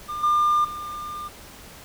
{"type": "tone with level steps", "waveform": "triangle", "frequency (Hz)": 1200, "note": "D6", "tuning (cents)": 37, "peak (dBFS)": [-26, -14, -29], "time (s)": [0.08, 1.29], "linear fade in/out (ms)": 20, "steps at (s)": [0.23, 0.64], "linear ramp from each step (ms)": 10, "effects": ["tanh soft clip ceiling -12 dBFS", "pink hiss -44 dBFS RMS until 1.84 s"]}